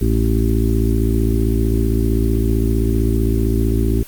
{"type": "harmonic tone", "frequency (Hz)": 55.5, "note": "A1", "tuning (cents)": 16, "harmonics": [1, 2, 4, 5, 6, 7], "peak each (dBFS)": [-16, -19, -22, -23, -24, -24], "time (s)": [0.01, 4.03], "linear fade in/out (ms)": 5, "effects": ["white hiss -39 dBFS RMS until 4.07 s", "Opus 24 kbps"]}